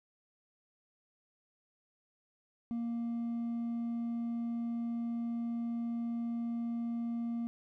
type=tone with hard clipping; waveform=sine; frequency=233.7 Hz; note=A#3; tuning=5 cents sharp; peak=-34 dBFS; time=2.71-7.47 s; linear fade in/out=0 ms; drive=2 dB; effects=none